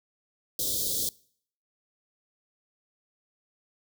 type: band-stop noise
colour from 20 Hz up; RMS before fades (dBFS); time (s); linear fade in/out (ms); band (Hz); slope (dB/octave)
white; -29; 0.59-1.09; 2; 580 to 3300; 96
effects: noise-tail reverb RT60 0.6 s tail -24 dB re dry